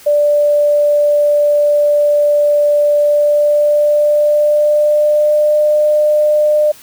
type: tone with pitch glide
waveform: sine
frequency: 587.3 to 601.4 Hz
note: D5 to D5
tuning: 0 to +41 cents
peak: -8 dBFS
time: 0.06-6.72 s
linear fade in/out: 10 ms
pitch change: +41 cents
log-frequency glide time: 2.95-5.72 s
effects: white hiss -40 dBFS RMS until 6.82 s